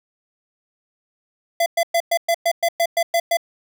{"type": "tone bursts", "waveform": "square", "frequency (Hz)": 677, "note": "E5", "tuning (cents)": 46, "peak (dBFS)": -16, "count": 11, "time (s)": [1.6, 3.371], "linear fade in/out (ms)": 5, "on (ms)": 61, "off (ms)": 110, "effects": []}